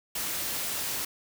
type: noise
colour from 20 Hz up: white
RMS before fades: -32 dBFS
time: 0.15-1.05 s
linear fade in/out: 5 ms
effects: none